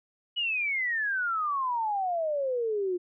sine exponential sweep, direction down, 2960 to 349.2 Hz, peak -26 dBFS, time 0.36-2.98 s, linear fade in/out 20 ms, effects none

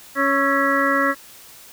harmonic tone with a mistuned harmonic, 277.2 Hz, C#4, in tune, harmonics 1 / 2 / 4 / 5 / 6 / 7, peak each -23 / -23 / -23 / -23 / -23 / -23 dBFS, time 0.15-1.15 s, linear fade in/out 50 ms, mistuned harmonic 5, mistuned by -62 cents, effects white hiss -44 dBFS RMS until 1.72 s

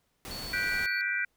pink noise, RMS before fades -41 dBFS, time 0.25-0.86 s, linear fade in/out 0 ms
triangle tone, 4435 Hz, C#8, in tune, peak -38 dBFS, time 0.31-1.01 s, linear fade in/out 0 ms
sine chord, G major seventh, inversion third, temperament just, 1470 / 1568 / 1960 / 2352 Hz, F#6 / G6 / B6 / D7, -12 / 0 / -14 / +2 cents, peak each -33 dBFS, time 0.53-1.25 s, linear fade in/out 5 ms
effects pink hiss -74 dBFS RMS until 1.36 s

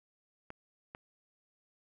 clicks, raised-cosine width 0.5 ms, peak -29 dBFS, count 2, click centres 0.504 / 0.949 s, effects 11-bit

